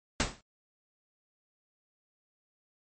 pink noise with exponential decay, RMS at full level -24 dBFS, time 0.2-0.41 s, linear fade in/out 1 ms, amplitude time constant 45 ms, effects MP3 32 kbps

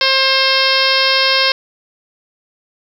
harmonic tone, 532 Hz, C5, 29 cents sharp, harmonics 1 / 2 / 3 / 4 / 5 / 6 / 7 / 8 / 9 / 10, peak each -20 / -20 / -20 / -20 / -20 / -20 / -20 / -20 / -20 / -20 dBFS, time 0.01-1.52 s, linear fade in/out 2 ms, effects 7-bit

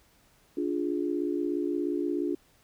sine chord, D diminished, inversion none, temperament equal with one note detuned, 292.3 / 349.2 / 415.3 Hz, D4 / F4 / Ab4, -8 / 0 / 0 cents, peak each -30 / -30 / -35 dBFS, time 0.57-2.35 s, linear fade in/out 5 ms, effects pink hiss -63 dBFS RMS until 2.63 s

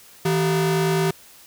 45% pulse ring-modulated tone, 273.4 Hz, C#4, 24 cents flat, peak -15 dBFS, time 0.25-1.11 s, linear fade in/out 5 ms, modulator 112 Hz, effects white hiss -48 dBFS RMS until 1.46 s

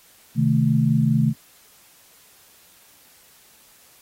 sine chord, A diminished, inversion first, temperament equal, 130.81 / 155.56 / 220 Hz, C3 / Eb3 / A3, 0 / 0 / 0 cents, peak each -20 dBFS, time 0.35-1.34 s, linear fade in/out 50 ms, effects white hiss -53 dBFS RMS until 4.01 s + AAC 48 kbps

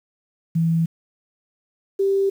sine tone pair in turn, 164.81 / 392 Hz, E3 / G4, 0 / 0 cents, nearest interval octave + minor third, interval 1500 cents, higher second, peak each -16 dBFS, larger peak neither, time 0.55-0.86 / 1.99-2.3 s, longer neither, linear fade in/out 10 ms, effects 8-bit

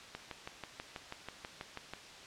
click train, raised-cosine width 0.3 ms, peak -25 dBFS, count 12, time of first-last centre 0.15-1.936 s, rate 6.16 Hz, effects white hiss -51 dBFS RMS until 2.26 s + low-pass 5000 Hz 12 dB/octave

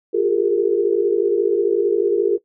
sine tone cluster, 352.8 / 392.8 / 407.8 / 459 Hz, F4 / G4 / G#4 / A#4, +18 / +4 / -32 / -27 cents, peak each -20 / -25 / -19 / -19 dBFS, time 0.13-2.38 s, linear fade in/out 20 ms, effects noise-tail reverb RT60 0.1 s tail -17 dB re dry

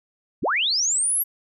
sine linear sweep, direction up, 54.8 to 11840 Hz, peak -19 dBFS, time 0.42-1.24 s, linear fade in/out 20 ms, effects none

